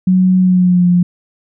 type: tone with pitch glide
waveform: sine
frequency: 185 to 176.95 Hz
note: F#3 to F3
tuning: 0 to +23 cents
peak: -7 dBFS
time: 0.07-1.03 s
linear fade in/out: 5 ms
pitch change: -77 cents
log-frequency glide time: 0.4-0.87 s
effects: none